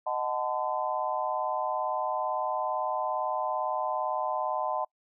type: chord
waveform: sine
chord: D# diminished seventh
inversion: none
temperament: equal with one note detuned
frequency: 622.3 / 740 / 880 / 1020.2 Hz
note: D#5 / F#5 / A5 / C6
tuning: 0 / 0 / 0 / -44 cents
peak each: -33 dBFS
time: 0.06-4.85 s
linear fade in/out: 10 ms
effects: noise-tail reverb RT60 0.1 s tail -26 dB re dry